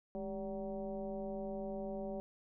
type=tone with frequency modulation; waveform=sine; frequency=392 Hz; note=G4; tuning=in tune; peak=-38 dBFS; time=0.15-2.2 s; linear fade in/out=0 ms; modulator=184 Hz; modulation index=1.6; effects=none